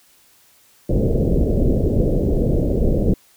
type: low-pass noise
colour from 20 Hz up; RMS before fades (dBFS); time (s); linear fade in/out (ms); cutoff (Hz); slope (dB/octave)
pink; -17; 0.89-3.14; 5; 570; 48
effects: white hiss -54 dBFS RMS until 3.36 s